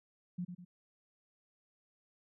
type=tone with echo; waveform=sine; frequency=177.9 Hz; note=F3; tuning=32 cents sharp; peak=-35 dBFS; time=0.38-0.45 s; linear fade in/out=10 ms; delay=100 ms; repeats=2; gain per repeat=-7 dB; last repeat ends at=0.65 s; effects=none